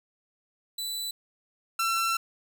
sawtooth tone pair in turn, 3976 / 1347.3 Hz, B7 / E6, +11 / +37 cents, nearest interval octave + perfect fifth, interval 1874 cents, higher first, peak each -28 / -21 dBFS, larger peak second, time 0.78-1.11 / 1.79-2.17 s, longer second, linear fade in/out 5 ms, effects none

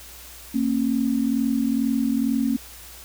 sine tone pair together, 229.3 / 271.5 Hz, A#3 / C#4, -28 / -36 cents, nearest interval minor third, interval 292 cents, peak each -22 dBFS, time 0.54-2.57 s, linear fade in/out 10 ms, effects added 60 Hz sine -47 dBFS peak until 3.04 s + white hiss -43 dBFS RMS until 3.04 s

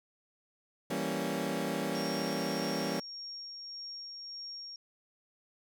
20% pulse chord, E diminished seventh, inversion none, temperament equal, 164.81 / 196 / 233.1 / 277.2 Hz, E3 / G3 / Bb3 / Db4, 0 / 0 / 0 / 0 cents, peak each -34 / -32 / -33 / -32 dBFS, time 0.9-3 s, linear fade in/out 5 ms
sine tone with tremolo, 5560 Hz, F8, 9 cents flat, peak -40 dBFS, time 1.95-4.76 s, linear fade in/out 2 ms, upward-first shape sine, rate 1.7 Hz, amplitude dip 25%
effects none

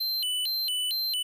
square tone with vibrato, 3508 Hz, A7, 6 cents flat, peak -27 dBFS, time 0-1.23 s, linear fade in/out 10 ms, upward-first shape square, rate 2.2 Hz, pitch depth 280 cents each way, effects 10-bit

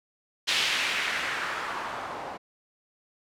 blue noise with low-pass filter sweep, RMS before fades -30 dBFS, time 0.47-2.38 s, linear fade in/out 20 ms, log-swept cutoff 3400 to 750 Hz, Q 1.6, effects none

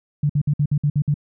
sine tone bursts, 146.2 Hz, D3, 7 cents flat, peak -15 dBFS, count 8, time 0.23-1.142 s, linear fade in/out 5 ms, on 65 ms, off 56 ms, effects none

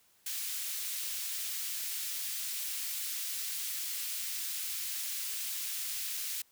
white high-pass noise, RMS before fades -37 dBFS, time 0.26-6.42 s, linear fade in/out 5 ms, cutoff 2400 Hz, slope 12 dB/octave, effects white hiss -67 dBFS RMS until 6.51 s

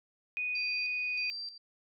sine tone, 2482 Hz, D#7, 5 cents flat, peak -31 dBFS, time 0.37-1.3 s, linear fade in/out 0 ms
sine tone with tremolo, 4699 Hz, D8, in tune, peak -37 dBFS, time 0.55-1.58 s, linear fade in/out 5 ms, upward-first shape square, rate 1.6 Hz, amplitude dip 70%
effects none

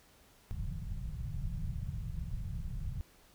pink low-pass noise, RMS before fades -38 dBFS, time 0.51-3.01 s, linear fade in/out 0 ms, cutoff 170 Hz, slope 48 dB/octave, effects pink hiss -63 dBFS RMS until 3.34 s

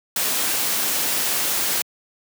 white noise, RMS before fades -22 dBFS, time 0.16-1.82 s, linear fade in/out 2 ms, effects high-pass 150 Hz 12 dB/octave

